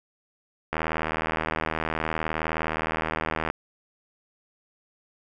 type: click train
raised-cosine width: 0.5 ms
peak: -11 dBFS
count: 221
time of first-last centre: 0.73-3.501 s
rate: 79.4 Hz
effects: none